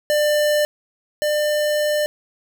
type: tone pair in turn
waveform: square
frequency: 596 / 598.2 Hz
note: D5 / D5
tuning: +25 / +32 cents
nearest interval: unison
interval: 7 cents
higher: second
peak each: -16 / -18 dBFS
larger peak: first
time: 0.1-0.65 / 1.22-2.06 s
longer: second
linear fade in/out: 0 ms
effects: none